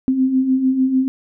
sine beating tone pair, 255.9 / 262.6 Hz, C4 / C4, -38 / +6 cents, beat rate 6.7 Hz, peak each -22 / -14 dBFS, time 0.08-1.08 s, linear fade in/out 0 ms, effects none

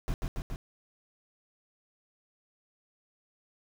brown noise with echo, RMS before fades -30 dBFS, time 0.08-0.14 s, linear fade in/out 0 ms, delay 140 ms, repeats 3, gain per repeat -2 dB, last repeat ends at 0.56 s, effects none

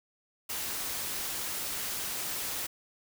white noise, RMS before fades -35 dBFS, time 0.49-2.67 s, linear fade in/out 10 ms, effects none

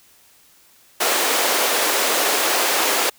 pink high-pass noise, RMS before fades -19 dBFS, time 1-3.1 s, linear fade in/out 10 ms, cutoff 370 Hz, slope 24 dB/octave, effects white hiss -53 dBFS RMS until 3.18 s

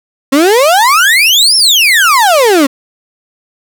35% pulse exponential two-way sweep, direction up then down, 261.6 to 5500 to 261.6 Hz, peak -3 dBFS, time 0.32-2.67 s, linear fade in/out 10 ms, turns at 1.56 s, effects none

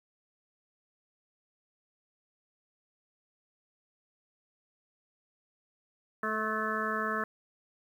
harmonic tone with a mistuned harmonic, 216.8 Hz, A3, 25 cents flat, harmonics 1 / 2 / 3 / 5 / 6 / 7 / 8, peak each -38 / -38 / -40 / -36 / -35 / -39 / -36 dBFS, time 6.23-7.24 s, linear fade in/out 2 ms, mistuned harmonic 2, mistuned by +16 cents, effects 10-bit

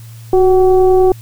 sine tone with frequency modulation, 370 Hz, F#4, in tune, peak -6 dBFS, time 0.33-1.12 s, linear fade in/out 2 ms, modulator 385 Hz, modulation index 0.66, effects added 114 Hz sine -31 dBFS peak until 1.21 s + white hiss -44 dBFS RMS until 1.21 s

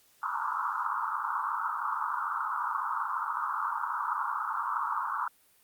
white band-pass noise, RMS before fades -32 dBFS, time 0.23-5.28 s, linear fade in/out 2 ms, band 880 to 1400 Hz, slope 96 dB/octave, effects white hiss -64 dBFS RMS until 5.63 s + Opus 48 kbps

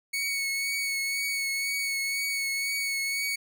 sawtooth tone with vibrato, 2219 Hz, C#7, 1 cent sharp, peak -24 dBFS, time 0.13-3.36 s, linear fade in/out 10 ms, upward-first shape triangle, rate 2 Hz, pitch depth 27 cents each way, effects none

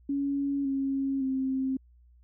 sine tone with pitch steps, 280 / 272 / 264.3 Hz, C#4 / C#4 / C4, +18 / -33 / +18 cents, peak -26 dBFS, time 0.09-1.77 s, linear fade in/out 5 ms, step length 560 ms, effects added 60 Hz sine -55 dBFS peak until 2.23 s

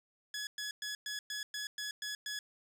15% pulse tone bursts, 1689 Hz, G#6, 29 cents sharp, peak -31 dBFS, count 9, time 0.34-2.39 s, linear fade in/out 2 ms, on 130 ms, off 110 ms, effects resampled to 32000 Hz + 11-bit

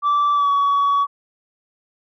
sine tone with pitch glide, 1163 to 1129.9 Hz, D6 to C#6, -17 to +33 cents, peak -12 dBFS, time 0.02-1.07 s, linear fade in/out 50 ms, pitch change -50 cents, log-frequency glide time 0.34-0.5 s, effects tanh soft clip ceiling -13 dBFS

